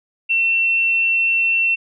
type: tone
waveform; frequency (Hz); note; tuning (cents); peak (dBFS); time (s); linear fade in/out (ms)
sine; 2702; E7; +42; -14; 0.29-1.76; 20
effects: none